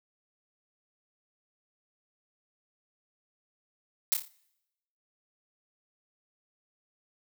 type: noise with echo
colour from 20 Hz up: blue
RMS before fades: -24 dBFS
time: 4.12-4.14 s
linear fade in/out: 0 ms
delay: 28 ms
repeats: 5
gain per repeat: -6 dB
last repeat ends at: 4.28 s
effects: noise-tail reverb RT60 0.9 s tail -24 dB re dry